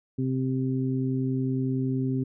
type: harmonic tone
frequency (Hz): 130.81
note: C3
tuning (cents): 0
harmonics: 1 / 2 / 3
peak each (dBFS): -27 / -27 / -35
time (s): 0.18-2.24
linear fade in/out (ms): 10
effects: none